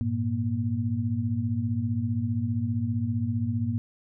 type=tone cluster; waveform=sine; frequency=100.2 / 115.4 / 236.4 Hz; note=G2 / A#2 / A#3; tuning=+38 / -17 / +24 cents; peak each=-29 dBFS; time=0.01-3.78 s; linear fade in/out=0 ms; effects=none